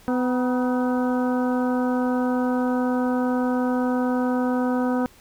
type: harmonic tone with a mistuned harmonic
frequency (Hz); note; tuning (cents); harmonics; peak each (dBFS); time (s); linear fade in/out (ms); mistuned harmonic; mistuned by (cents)
251.2; B3; +30; 1 / 2 / 3 / 4 / 5 / 6; -21 / -27 / -31 / -33 / -35 / -37; 0.08-5.06; 0; 4; -67
effects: pink hiss -52 dBFS RMS until 5.2 s